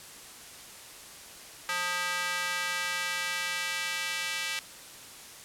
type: tone with high-pass filter sweep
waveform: square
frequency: 178 Hz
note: F3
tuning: 33 cents sharp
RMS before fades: -32 dBFS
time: 1.69-4.59 s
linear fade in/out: 0 ms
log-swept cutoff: 1400 to 2300 Hz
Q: 1.4
effects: white hiss -47 dBFS RMS until 5.44 s + low-pass 11000 Hz 12 dB/octave